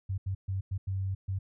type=tone bursts at uneven times; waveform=sine; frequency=96 Hz; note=G2; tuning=36 cents flat; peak=-29 dBFS; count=6; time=0.09-0.18 / 0.26-0.35 / 0.48-0.61 / 0.71-0.78 / 0.87-1.15 / 1.28-1.39 s; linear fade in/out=10 ms; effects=none